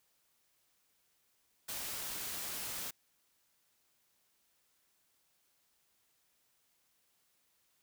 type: noise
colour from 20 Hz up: white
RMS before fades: -41 dBFS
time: 1.68-2.91 s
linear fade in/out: 10 ms
effects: white hiss -75 dBFS RMS until 7.82 s